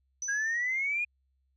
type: tone with exponential decay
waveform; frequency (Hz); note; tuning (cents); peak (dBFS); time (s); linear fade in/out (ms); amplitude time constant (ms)
sine; 5990; F#8; +20; -31; 0.22-1.01; 2; 170
type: exponential sweep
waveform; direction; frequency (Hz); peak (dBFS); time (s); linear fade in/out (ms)
sine; up; 1614 to 2472; -27; 0.28-1.05; 10
effects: tanh soft clip ceiling -20 dBFS + added 66 Hz sine -70 dBFS peak until 1.56 s